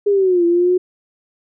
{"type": "linear two-way sweep", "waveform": "sine", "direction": "down then up", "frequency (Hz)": [413.7, 340, 366.8], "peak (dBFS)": -11, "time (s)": [0.06, 0.78], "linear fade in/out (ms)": 10, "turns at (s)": 0.45, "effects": []}